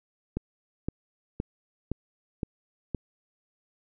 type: click train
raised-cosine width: 3 ms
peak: -16 dBFS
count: 6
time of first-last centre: 0.37-2.947 s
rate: 1.94 Hz
effects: none